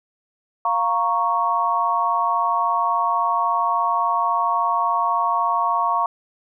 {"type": "chord", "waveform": "sine", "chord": "Bb minor", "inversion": "second", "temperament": "equal", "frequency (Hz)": [698.5, 932.3, 1108.7], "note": ["F5", "Bb5", "Db6"], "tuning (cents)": [0, 0, 0], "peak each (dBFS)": [-24, -22, -20], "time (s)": [0.65, 6.06], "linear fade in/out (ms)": 2, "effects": []}